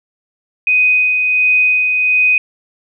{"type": "tone with tremolo", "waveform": "sine", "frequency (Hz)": 2500, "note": "D#7", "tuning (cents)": 8, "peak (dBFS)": -8, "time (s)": [0.67, 2.38], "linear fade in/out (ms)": 2, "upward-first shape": "sine", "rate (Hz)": 1.4, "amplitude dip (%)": 35, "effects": []}